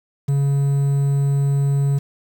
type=tone with quantisation; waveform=triangle; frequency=140 Hz; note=C#3; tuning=18 cents sharp; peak=-13 dBFS; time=0.28-1.99 s; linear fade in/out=10 ms; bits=7; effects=none